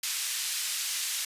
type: band-pass noise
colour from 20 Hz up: white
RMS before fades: -32 dBFS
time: 0.03-1.25 s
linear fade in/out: 5 ms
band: 2200 to 9400 Hz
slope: 12 dB/octave
effects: resampled to 32000 Hz